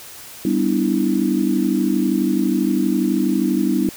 sine chord, E minor seventh, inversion first, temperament equal with one note detuned, 196 / 246.9 / 293.7 / 326 Hz, G3 / B3 / D4 / E4, 0 / 0 / 0 / -19 cents, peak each -21 dBFS, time 0.45-3.89 s, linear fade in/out 2 ms, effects white hiss -38 dBFS RMS until 3.96 s

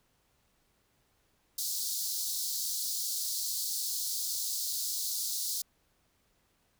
pink high-pass noise, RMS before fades -34 dBFS, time 1.58-5.62 s, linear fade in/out 5 ms, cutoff 4100 Hz, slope 48 dB/octave, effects pink hiss -72 dBFS RMS until 6.79 s

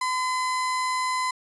35% pulse tone, 1018 Hz, C6, 48 cents flat, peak -22 dBFS, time 0.01-1.31 s, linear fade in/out 5 ms, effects resampled to 24000 Hz

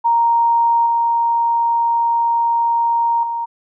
sine tone with level steps, 932.3 Hz, A#5, in tune, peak -11 / -13 / -19 dBFS, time 0.04-3.46 s, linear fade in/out 20 ms, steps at 0.86 / 3.23 s, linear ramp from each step 2 ms, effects none

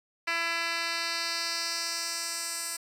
10% pulse tone with band-pass filter sweep, 335.1 Hz, E4, 29 cents sharp, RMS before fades -32 dBFS, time 0.27-2.77 s, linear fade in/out 10 ms, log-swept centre 2700 to 8600 Hz, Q 1.7, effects 9-bit

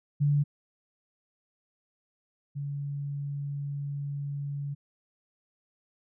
sine tone pair in turn, 144.7 / 142.21 Hz, D3 / C#3, -25 / +45 cents, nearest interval unison, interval 30 cents, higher first, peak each -21 / -31 dBFS, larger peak first, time 0.2-0.44 / 2.55-4.75 s, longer second, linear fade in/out 20 ms, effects none

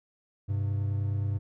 triangle tone pair together, 99.74 / 129.3 Hz, G2 / C3, +30 / -20 cents, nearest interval major third, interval 450 cents, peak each -25 / -33 dBFS, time 0.48-1.39 s, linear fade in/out 20 ms, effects none

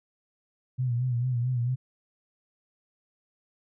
sine tone with vibrato, 123.47 Hz, B2, in tune, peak -24 dBFS, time 0.78-1.76 s, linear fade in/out 20 ms, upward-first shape sine, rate 4.5 Hz, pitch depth 74 cents each way, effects none

